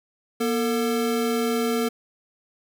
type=tone pair together; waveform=square; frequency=239.6 / 450 Hz; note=A#3 / A4; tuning=+48 / +39 cents; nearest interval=major seventh; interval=1091 cents; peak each=-25 dBFS; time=0.4-1.89 s; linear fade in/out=10 ms; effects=none